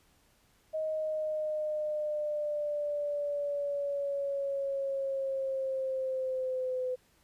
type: linear sweep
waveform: sine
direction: down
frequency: 629 to 506 Hz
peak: -30 dBFS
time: 0.73-6.96 s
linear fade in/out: 20 ms
effects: pink hiss -67 dBFS RMS until 7.23 s + resampled to 32000 Hz